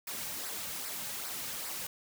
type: noise with flanger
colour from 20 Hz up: white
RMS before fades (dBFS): -39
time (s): 0.07-1.87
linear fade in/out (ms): 5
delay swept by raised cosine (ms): 0.3 to 3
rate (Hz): 2.5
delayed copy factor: -0.6
effects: none